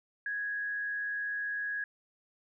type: tone with frequency modulation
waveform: sine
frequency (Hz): 1661.2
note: G#6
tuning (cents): 0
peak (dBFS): -32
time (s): 0.26-1.84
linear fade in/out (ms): 2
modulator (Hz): 116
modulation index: 0.32
effects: none